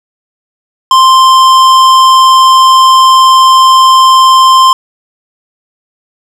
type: tone with hard clipping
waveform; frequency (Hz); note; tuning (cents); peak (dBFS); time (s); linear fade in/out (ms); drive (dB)
triangle; 1046.5; C6; 0; -3; 0.91-4.73; 2; 17
effects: none